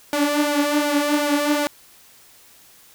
sawtooth tone with flanger, 292.6 Hz, D4, 6 cents flat, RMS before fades -20 dBFS, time 0.13-1.67 s, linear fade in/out 0 ms, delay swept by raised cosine 1.3 to 5.2 ms, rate 2.7 Hz, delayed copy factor +0.6, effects white hiss -50 dBFS RMS until 2.94 s

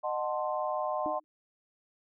sine chord, D# diminished seventh, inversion none, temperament equal with one note detuned, 614.4 / 740 / 880 / 1046.5 Hz, D#5 / F#5 / A5 / C6, -22 / 0 / 0 / 0 cents, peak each -33 / -35 / -38 / -35 dBFS, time 0.03-1.2 s, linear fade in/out 20 ms
sine tone with exponential decay, 307.6 Hz, D#4, 20 cents flat, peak -32 dBFS, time 1.06-1.24 s, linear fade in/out 0 ms, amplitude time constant 39 ms
effects none

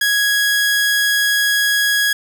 sawtooth tone, 1661.2 Hz, G#6, in tune, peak -10 dBFS, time 0.01-2.13 s, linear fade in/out 5 ms, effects none

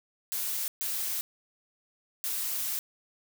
blue noise bursts at uneven times, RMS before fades -32 dBFS, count 3, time 0.32-0.68 / 0.81-1.21 / 2.24-2.79 s, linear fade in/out 0 ms, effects none

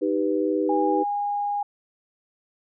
sine chord, Eb augmented, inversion none, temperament equal, 311.1 / 392 / 493.9 Hz, Eb4 / G4 / B4, 0 / 0 / 0 cents, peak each -24 / -25 / -26 dBFS, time 0.01-1.04 s, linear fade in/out 20 ms
sine tone, 818 Hz, G#5, 26 cents flat, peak -23 dBFS, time 0.69-1.63 s, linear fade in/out 5 ms
effects none

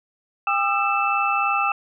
sine tone cluster, 801 / 1213 / 1336 / 2640 Hz, G5 / D#6 / E6 / E7, +37 / -44 / +23 / +2 cents, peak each -24 dBFS, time 0.47-1.72 s, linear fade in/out 2 ms, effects none

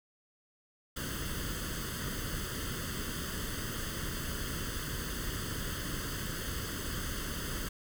pink noise with comb filter, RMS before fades -37 dBFS, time 0.96-7.69 s, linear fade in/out 10 ms, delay 0.63 ms, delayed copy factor +0.8, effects none

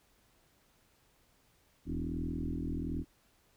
sine tone with frequency modulation, 166.4 Hz, E3, 17 cents sharp, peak -33 dBFS, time 1.85-3.05 s, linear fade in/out 50 ms, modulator 41.1 Hz, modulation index 3.8, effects pink hiss -69 dBFS RMS until 3.56 s

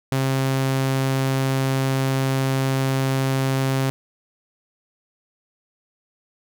sawtooth tone, 133.7 Hz, C3, 38 cents sharp, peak -15 dBFS, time 0.12-3.9 s, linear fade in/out 0 ms, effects none

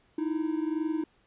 triangle tone pair together, 309.6 / 331.6 Hz, D#4 / E4, -9 / +10 cents, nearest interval minor second, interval 119 cents, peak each -27 / -30 dBFS, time 0.18-1.04 s, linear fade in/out 5 ms, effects pink hiss -66 dBFS RMS until 1.26 s + resampled to 8000 Hz

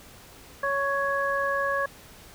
harmonic tone, 556 Hz, C#5, 5 cents sharp, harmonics 1 / 2 / 3, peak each -28 / -28 / -28 dBFS, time 0.63-1.86 s, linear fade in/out 5 ms, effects pink hiss -49 dBFS RMS until 2.34 s

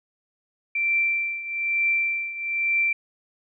sine tone with tremolo, 2349 Hz, D7, in tune, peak -18 dBFS, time 0.75-2.93 s, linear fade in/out 5 ms, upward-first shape triangle, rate 1.1 Hz, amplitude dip 80%, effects none

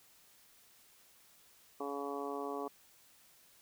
harmonic tone, 141.3 Hz, C#3, 34 cents sharp, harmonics 2 / 3 / 4 / 5 / 6 / 7 / 8, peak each -44 / -41 / -48 / -45 / -48 / -49 / -45 dBFS, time 1.8-2.68 s, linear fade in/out 5 ms, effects white hiss -64 dBFS RMS until 3.61 s

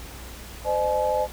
sine tone cluster, 515 / 607 / 853 Hz, C5 / D#5 / G#5, -28 / -43 / +46 cents, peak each -25 dBFS, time 0.64-1.28 s, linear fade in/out 50 ms, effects added 60 Hz sine -40 dBFS peak until 1.32 s + pink hiss -42 dBFS RMS until 1.32 s

